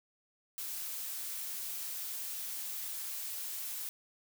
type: noise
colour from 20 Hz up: blue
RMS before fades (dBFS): -40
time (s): 0.58-3.89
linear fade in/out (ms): 0
effects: none